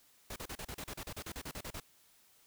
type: noise bursts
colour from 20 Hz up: pink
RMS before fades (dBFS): -43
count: 16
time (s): 0.3-1.801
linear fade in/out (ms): 5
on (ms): 61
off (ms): 35
effects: white hiss -66 dBFS RMS until 2.46 s